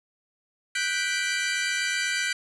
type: chord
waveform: sawtooth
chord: G major seventh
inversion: third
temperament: equal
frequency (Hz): 1480 / 1568 / 1975.5 / 2349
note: F#6 / G6 / B6 / D7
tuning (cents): 0 / 0 / 0 / 0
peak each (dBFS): -27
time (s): 0.75-2.33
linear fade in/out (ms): 5
effects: resampled to 22050 Hz + 9-bit